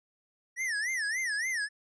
square tone with vibrato, 1864.7 Hz, A#6, in tune, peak -30 dBFS, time 0.56-1.69 s, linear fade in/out 50 ms, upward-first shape sine, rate 3.5 Hz, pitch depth 210 cents each way, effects resampled to 22050 Hz

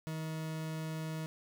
40% pulse tone, 158.5 Hz, D#3, 32 cents sharp, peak -36 dBFS, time 0.07-1.26 s, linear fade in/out 0 ms, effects none

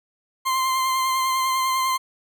40% pulse tone with vibrato, 1046.5 Hz, C6, in tune, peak -19 dBFS, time 0.45-1.98 s, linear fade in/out 20 ms, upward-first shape sine, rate 10 Hz, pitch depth 19 cents each way, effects none

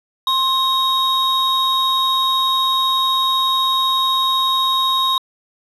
triangle tone pair together, 1058 / 3770 Hz, C6 / A#7, +19 / +19 cents, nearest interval octave + minor seventh, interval 2200 cents, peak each -15 dBFS, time 0.27-5.18 s, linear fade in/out 2 ms, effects tanh soft clip ceiling -6 dBFS + resampled to 32000 Hz

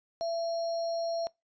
sine tone with sample-and-hold, 670 Hz, E5, 28 cents sharp, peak -29 dBFS, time 0.21-1.27 s, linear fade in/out 0 ms, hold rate 4900 Hz, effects noise-tail reverb RT60 0.2 s tail -24 dB re dry + resampled to 16000 Hz

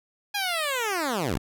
10% pulse linear sweep, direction down, 830.6 to 43.34 Hz, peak -17 dBFS, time 0.34-1.38 s, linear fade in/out 10 ms, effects none

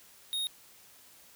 square tone, 3729 Hz, A#7, in tune, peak -31 dBFS, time 0.33-0.47 s, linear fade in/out 0 ms, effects white hiss -57 dBFS RMS until 1.35 s

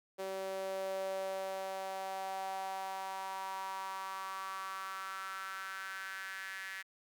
sawtooth tone with high-pass filter sweep, 191.5 Hz, G3, 40 cents flat, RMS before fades -41 dBFS, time 0.18-6.83 s, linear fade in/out 20 ms, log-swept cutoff 480 to 1800 Hz, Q 5.1, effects none

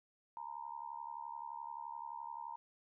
sine tone with amplitude modulation, 932.3 Hz, A#5, in tune, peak -39 dBFS, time 0.37-2.56 s, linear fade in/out 0 ms, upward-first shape sine, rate 71.6 Hz, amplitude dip 95%, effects none

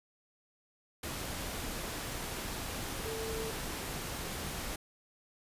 sine tone in noise, 445.7 Hz, A4, 22 cents sharp, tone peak -38 dBFS, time 3.05-3.51 s, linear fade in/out 5 ms, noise pink, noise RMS -39 dBFS, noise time 1.03-4.76 s, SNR -2 dB, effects resampled to 32000 Hz

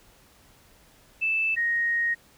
sine tone pair in turn, 2637 / 1870 Hz, E7 / A#6, 0 / +5 cents, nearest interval tritone, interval 595 cents, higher first, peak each -22 dBFS, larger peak neither, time 1.21-1.56 / 1.56-2.15 s, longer second, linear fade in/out 20 ms, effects pink hiss -57 dBFS RMS until 2.37 s

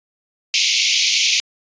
pink band-pass noise, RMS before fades -17 dBFS, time 0.54-1.4 s, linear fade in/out 0 ms, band 2200 to 6700 Hz, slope 96 dB/octave, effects resampled to 16000 Hz

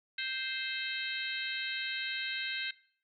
harmonic tone with a mistuned harmonic, 523.3 Hz, C5, in tune, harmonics 3 / 4 / 5 / 6 / 7 / 8, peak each -39 / -40 / -41 / -42 / -42 / -43 dBFS, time 0.18-2.71 s, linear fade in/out 5 ms, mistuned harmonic 7, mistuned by +58 cents, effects noise-tail reverb RT60 0.5 s tail -19 dB re dry

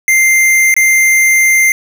square tone with dropouts, 2093 Hz, C7, in tune, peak -7 dBFS, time 0.08-1.72 s, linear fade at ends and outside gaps 1 ms, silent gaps 0.741-0.765 s, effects none

